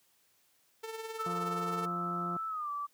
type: tone with tremolo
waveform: sawtooth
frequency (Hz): 446.1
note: A4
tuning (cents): +24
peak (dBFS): -33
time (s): 0.83-1.86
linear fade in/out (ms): 10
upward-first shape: triangle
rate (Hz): 19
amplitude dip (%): 60
type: tone with pitch glide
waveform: sine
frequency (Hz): 1316 to 1159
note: E6 to D6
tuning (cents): -3 to -23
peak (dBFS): -34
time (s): 1.18-2.87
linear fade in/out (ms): 20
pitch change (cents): -220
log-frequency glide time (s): 2.48-2.7
type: harmonic tone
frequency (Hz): 174.61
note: F3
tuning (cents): 0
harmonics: 1 / 2 / 3 / 4 / 5 / 6 / 7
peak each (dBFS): -38 / -43 / -54 / -45 / -55 / -53 / -46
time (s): 1.26-2.37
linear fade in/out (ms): 2
effects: white hiss -70 dBFS RMS until 2.93 s + high-pass 80 Hz 12 dB/octave